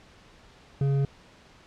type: tone with hard clipping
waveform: sine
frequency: 138.59 Hz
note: C#3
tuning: in tune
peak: -23 dBFS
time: 0.81-1.05 s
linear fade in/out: 2 ms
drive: 7 dB
effects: pink hiss -54 dBFS RMS until 1.66 s + low-pass 5000 Hz 12 dB/octave